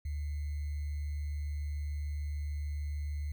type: tone with sample-and-hold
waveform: sine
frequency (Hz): 73.42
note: D2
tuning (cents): 0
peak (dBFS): -33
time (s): 0.05-3.32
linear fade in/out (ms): 5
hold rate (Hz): 2100
effects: none